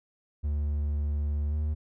triangle tone with pitch glide, 73.42 to 76.05 Hz, D2 to D#2, 0 to -39 cents, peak -24 dBFS, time 0.43-1.75 s, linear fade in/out 20 ms, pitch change +61 cents, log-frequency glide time 1.49-1.57 s, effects none

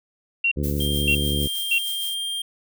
sine tone bursts, 2745 Hz, F7, 31 cents flat, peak -17 dBFS, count 3, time 0.44-1.785 s, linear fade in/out 5 ms, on 75 ms, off 560 ms
harmonic tone, 72.4 Hz, D2, 24 cents flat, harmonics 1 / 2 / 3 / 4 / 5 / 6 / 7, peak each -25 / -27 / -30 / -31 / -33 / -36 / -37 dBFS, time 0.56-1.48 s, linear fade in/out 20 ms
violet noise with tremolo, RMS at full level -32 dBFS, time 0.63-2.15 s, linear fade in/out 10 ms, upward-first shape sine, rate 6.5 Hz, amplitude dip 55%
square tone, 3196 Hz, G7, 33 cents sharp, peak -26 dBFS, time 0.8-2.42 s, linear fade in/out 5 ms
effects none

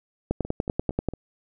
two click trains, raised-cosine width 2 ms, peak -22 / -10 dBFS, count 4 / 9, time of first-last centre 0.45-1.136 / 0.31-1.087 s, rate 4.37 / 10.3 Hz, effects none

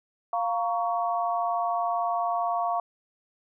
sine chord, Bb minor, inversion second, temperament just, 699.2 / 932.3 / 1118.8 Hz, F5 / Bb5 / Db6, +2 / 0 / +16 cents, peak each -26 / -32 / -30 dBFS, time 0.33-2.8 s, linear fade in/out 2 ms, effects none

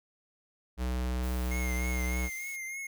square tone, 62.4 Hz, B1, 19 cents sharp, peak -30 dBFS, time 0.77-2.3 s, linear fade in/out 50 ms
blue noise, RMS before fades -48 dBFS, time 1.22-2.57 s, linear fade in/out 20 ms
square tone with vibrato, 2133 Hz, C7, 33 cents sharp, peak -37 dBFS, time 1.51-2.87 s, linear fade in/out 5 ms, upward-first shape triangle, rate 3.3 Hz, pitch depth 50 cents each way
effects none

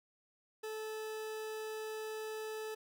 40% pulse tone, 435.1 Hz, A4, 19 cents flat, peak -39 dBFS, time 0.63-2.75 s, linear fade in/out 10 ms, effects none

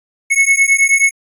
square beating tone pair, 2192 / 2201.4 Hz, C#7 / C#7, -20 / -13 cents, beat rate 9.4 Hz, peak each -13 dBFS, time 0.3-1.11 s, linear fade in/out 20 ms, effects resampled to 32000 Hz

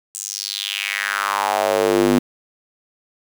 square tone with high-pass filter sweep, 50 Hz, G1, 35 cents sharp, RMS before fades -20 dBFS, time 0.14-2.19 s, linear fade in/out 5 ms, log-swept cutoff 7900 to 250 Hz, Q 3.8, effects 7-bit

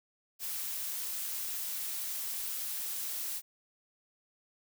blue noise, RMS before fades -37 dBFS, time 0.39-3.42 s, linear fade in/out 50 ms, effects none

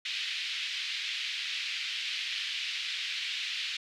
white band-pass noise, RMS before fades -35 dBFS, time 0.05-3.77 s, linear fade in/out 5 ms, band 2200 to 3800 Hz, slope 24 dB/octave, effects none

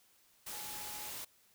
sine tone in noise, 841 Hz, G#5, 22 cents sharp, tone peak -51 dBFS, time 0.52-1.1 s, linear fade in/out 10 ms, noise white, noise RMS -44 dBFS, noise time 0.46-1.25 s, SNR -10 dB, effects white hiss -68 dBFS RMS until 1.54 s

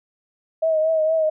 sine tone with vibrato, 635 Hz, D#5, 35 cents sharp, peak -16 dBFS, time 0.62-1.3 s, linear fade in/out 10 ms, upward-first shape triangle, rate 4.3 Hz, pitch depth 46 cents each way, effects none

